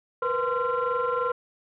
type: tone cluster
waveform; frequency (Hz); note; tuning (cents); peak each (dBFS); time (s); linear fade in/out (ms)
sine; 478 / 501 / 1038 / 1369; A#4 / B4 / C6 / F6; +43 / +25 / -14 / -35; -28; 0.22-1.32; 5
effects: tanh soft clip ceiling -17 dBFS